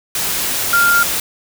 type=tone in noise; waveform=sine; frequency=1396.9 Hz; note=F6; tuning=in tune; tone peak=-10 dBFS; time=0.73-1.03 s; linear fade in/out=2 ms; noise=white; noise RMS=-19 dBFS; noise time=0.15-1.2 s; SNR=+6 dB; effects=none

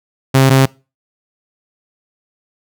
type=tone pair in turn; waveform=sawtooth; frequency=133.7 / 133.7 Hz; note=C3 / C3; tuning=+38 / +38 cents; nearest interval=unison; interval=0 cents; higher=neither; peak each=-3 dBFS; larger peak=neither; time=0.34-0.5 / 0.5-0.66 s; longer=neither; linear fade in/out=10 ms; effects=noise-tail reverb RT60 0.3 s tail -23 dB re dry

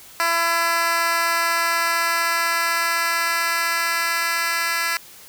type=tone with high-pass filter sweep; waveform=10% pulse; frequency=335.8 Hz; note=E4; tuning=32 cents sharp; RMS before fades=-21 dBFS; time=0.2-4.97 s; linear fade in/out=0 ms; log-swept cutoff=940 to 1700 Hz; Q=0.99; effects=white hiss -44 dBFS RMS until 5.28 s

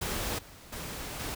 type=noise with level steps; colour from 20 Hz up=pink; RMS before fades=-33 / -51 / -39 / -36 dBFS; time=0.01-1.35 s; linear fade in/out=10 ms; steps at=0.38 / 0.72 / 1.19 s; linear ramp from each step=10 ms; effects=none

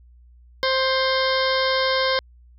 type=harmonic tone; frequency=526 Hz; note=C5; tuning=9 cents sharp; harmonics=1 / 2 / 3 / 4 / 6 / 7 / 8 / 9 / 10; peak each=-22 / -25 / -27 / -28 / -30 / -30 / -31 / -32 / -32 dBFS; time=0.63-2.19 s; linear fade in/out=0 ms; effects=added 60 Hz sine -47 dBFS peak until 2.58 s

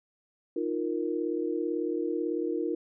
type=chord; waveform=sine; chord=Eb suspended second; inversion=none; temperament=equal; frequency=311.1 / 349.2 / 466.2 Hz; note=Eb4 / F4 / Bb4; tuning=0 / 0 / 0 cents; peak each=-32 / -31 / -33 dBFS; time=0.56-2.75 s; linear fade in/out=5 ms; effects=none

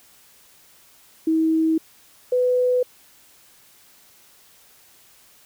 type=tone pair in turn; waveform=sine; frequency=320.6 / 499.1 Hz; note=E4 / B4; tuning=-48 / +18 cents; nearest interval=minor sixth; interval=766 cents; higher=second; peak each=-16 dBFS; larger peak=neither; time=1.27-1.78 / 2.32-2.83 s; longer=neither; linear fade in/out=5 ms; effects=white hiss -53 dBFS RMS until 5.45 s

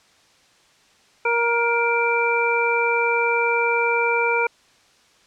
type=harmonic tone; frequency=470 Hz; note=A#4; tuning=14 cents sharp; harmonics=1 / 2 / 3 / 5; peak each=-22 / -23 / -25 / -22 dBFS; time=1.25-4.47 s; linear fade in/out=5 ms; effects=white hiss -56 dBFS RMS until 5.26 s + low-pass 6000 Hz 12 dB/octave

